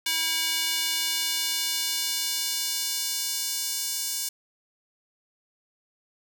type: tone with high-pass filter sweep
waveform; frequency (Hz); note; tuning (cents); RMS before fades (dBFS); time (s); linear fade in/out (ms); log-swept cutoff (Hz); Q
square; 322.9; E4; -36; -28; 0.06-4.29; 5; 2800 to 6100; 1.1
effects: none